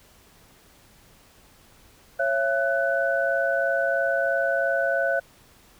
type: tone cluster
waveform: sine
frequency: 549 / 672 / 1495 Hz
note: C#5 / E5 / F#6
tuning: -17 / +33 / +17 cents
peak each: -25 dBFS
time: 2.19-5.2 s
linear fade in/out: 10 ms
effects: pink hiss -55 dBFS RMS until 5.79 s